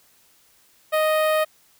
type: tone with notch filter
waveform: sawtooth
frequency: 622.3 Hz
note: D#5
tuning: in tune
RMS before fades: -20 dBFS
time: 0.92-1.45 s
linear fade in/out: 20 ms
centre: 6200 Hz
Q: 0.6
effects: white hiss -58 dBFS RMS until 1.79 s